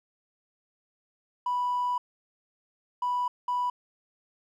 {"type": "tone bursts at uneven times", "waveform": "triangle", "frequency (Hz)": 985, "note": "B5", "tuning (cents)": -5, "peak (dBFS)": -22, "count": 3, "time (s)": [[1.46, 1.98], [3.02, 3.28], [3.48, 3.7]], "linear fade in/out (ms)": 5, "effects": ["tanh soft clip ceiling -22 dBFS"]}